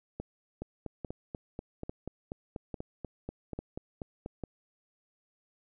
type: two click trains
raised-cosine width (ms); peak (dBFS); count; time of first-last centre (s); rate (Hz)
2; -23 / -24; 6 / 16; 0.2-4.437 / 0.62-4.261; 1.18 / 4.12
effects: none